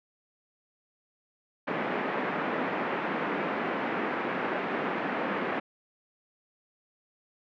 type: band-pass noise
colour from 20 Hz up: pink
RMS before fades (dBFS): -31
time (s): 1.67-5.6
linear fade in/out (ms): 10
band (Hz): 210 to 2200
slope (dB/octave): 24
effects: none